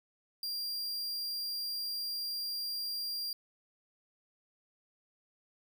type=tone; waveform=45% pulse; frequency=4767 Hz; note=D8; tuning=25 cents sharp; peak=-34 dBFS; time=0.43-3.33 s; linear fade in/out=2 ms; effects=none